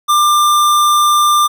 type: tone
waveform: square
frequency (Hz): 1192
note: D6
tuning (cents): +25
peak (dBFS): -9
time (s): 0.08-1.48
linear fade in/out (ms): 20
effects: none